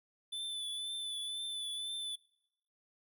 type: tone with vibrato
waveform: square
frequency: 3500 Hz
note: A7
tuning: 10 cents flat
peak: -38 dBFS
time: 0.32-2.16 s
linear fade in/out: 10 ms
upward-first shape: triangle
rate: 2 Hz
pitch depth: 34 cents each way
effects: noise-tail reverb RT60 0.9 s tail -26 dB re dry